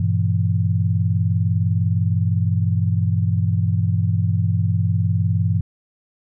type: chord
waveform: sine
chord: E diminished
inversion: first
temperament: just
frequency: 98.89 / 118.67 / 164.81 Hz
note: G2 / Bb2 / E3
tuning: +16 / +31 / 0 cents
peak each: -18 / -22 / -22 dBFS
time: 0-5.61 s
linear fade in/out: 5 ms
effects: none